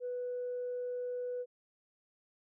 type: tone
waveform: sine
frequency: 493.9 Hz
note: B4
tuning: in tune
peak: -34 dBFS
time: 0-1.46 s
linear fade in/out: 50 ms
effects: tanh soft clip ceiling -31 dBFS